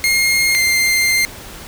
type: tone pair in turn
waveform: sawtooth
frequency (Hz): 2136 / 2098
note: C7 / C7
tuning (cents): +35 / +4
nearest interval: unison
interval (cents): 31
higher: first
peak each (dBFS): -9 / -9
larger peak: neither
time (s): 0.04-0.55 / 0.55-1.25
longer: second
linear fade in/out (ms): 0
effects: pink hiss -34 dBFS RMS until 1.67 s